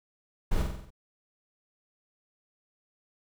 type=noise with echo; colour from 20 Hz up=brown; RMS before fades=-25 dBFS; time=0.51-0.63 s; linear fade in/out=10 ms; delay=46 ms; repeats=6; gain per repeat=-4 dB; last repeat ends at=0.906 s; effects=none